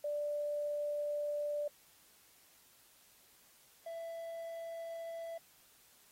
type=tone pair in turn; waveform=sine / triangle; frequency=588 / 664.9 Hz; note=D5 / E5; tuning=+2 / +15 cents; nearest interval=major second; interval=213 cents; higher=second; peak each=-34 / -39 dBFS; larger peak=first; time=0.04-1.68 / 3.86-5.38 s; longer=first; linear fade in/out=5 ms; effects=white hiss -65 dBFS RMS until 6.11 s + AAC 48 kbps